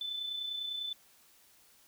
sine tone with amplitude modulation, 3513 Hz, A7, 3 cents flat, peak -33 dBFS, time 0.01-0.93 s, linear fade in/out 2 ms, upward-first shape sine, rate 30 Hz, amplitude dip 45%, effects white hiss -63 dBFS RMS until 1.87 s

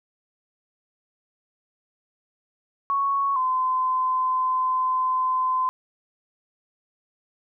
sine tone pair in turn, 1108.7 / 1027.4 Hz, C#6 / C6, 0 / -32 cents, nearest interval minor second, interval 132 cents, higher first, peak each -20 dBFS, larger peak neither, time 2.9-3.36 / 3.36-5.69 s, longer second, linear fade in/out 0 ms, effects none

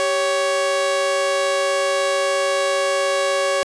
sawtooth tone pair together, 390 / 556.9 Hz, G4 / C#5, -9 / +8 cents, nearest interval tritone, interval 617 cents, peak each -22 / -14 dBFS, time 0-3.63 s, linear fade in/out 0 ms, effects resampled to 22050 Hz

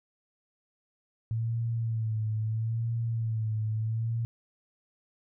sine tone with vibrato, 112.2 Hz, A2, 34 cents sharp, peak -27 dBFS, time 1.31-4.25 s, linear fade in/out 0 ms, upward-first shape sine, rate 0.76 Hz, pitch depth 56 cents each way, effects none

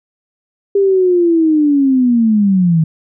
sine linear sweep, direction down, 401.9 to 155.56 Hz, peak -8 dBFS, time 0.75-2.84 s, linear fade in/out 5 ms, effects none

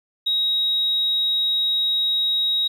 sine tone, 3800 Hz, A#7, 33 cents sharp, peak -17 dBFS, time 0.26-2.68 s, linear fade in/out 10 ms, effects tanh soft clip ceiling -13 dBFS + 9-bit

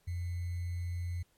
sine tone with sample-and-hold, 87.31 Hz, F2, in tune, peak -33 dBFS, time 0.07-1.23 s, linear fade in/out 10 ms, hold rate 2100 Hz, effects pink hiss -71 dBFS RMS until 1.37 s + MP3 64 kbps

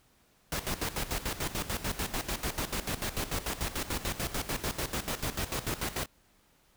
pink noise with tremolo, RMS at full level -32 dBFS, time 0.52-6.06 s, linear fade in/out 2 ms, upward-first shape square, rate 6.8 Hz, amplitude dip 75%, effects pink hiss -66 dBFS RMS until 6.76 s

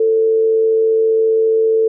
sine tone with amplitude modulation, 444.6 Hz, A4, 18 cents sharp, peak -9 dBFS, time 0-1.88 s, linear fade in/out 5 ms, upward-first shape sine, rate 94.9 Hz, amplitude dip 30%, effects none

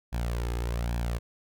sawtooth tone with flanger, 58.8 Hz, A#1, 16 cents sharp, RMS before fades -30 dBFS, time 0.12-1.19 s, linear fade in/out 20 ms, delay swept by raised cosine 1.2 to 2.4 ms, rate 1.2 Hz, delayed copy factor +0.55, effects none

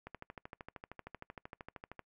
click train, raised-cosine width 0.5 ms, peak -30 dBFS, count 26, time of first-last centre 0.07-1.993 s, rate 13 Hz, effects noise-tail reverb RT60 0.1 s tail -25 dB re dry

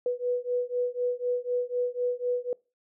sine beating tone pair, 490 / 494 Hz, B4 / B4, -14 / 0 cents, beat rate 4 Hz, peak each -29 dBFS, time 0.06-2.53 s, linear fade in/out 2 ms, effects noise-tail reverb RT60 0.3 s tail -25 dB re dry

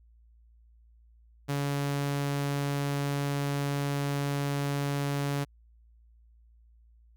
sawtooth tone, 141.8 Hz, C#3, 40 cents sharp, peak -24 dBFS, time 1.48-5.45 s, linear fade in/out 20 ms, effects added 57 Hz sine -56 dBFS peak until 7.16 s

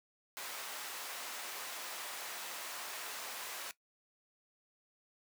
pink high-pass noise, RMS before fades -44 dBFS, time 0.37-3.71 s, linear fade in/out 0 ms, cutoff 760 Hz, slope 12 dB/octave, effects noise-tail reverb RT60 0.1 s tail -17 dB re dry

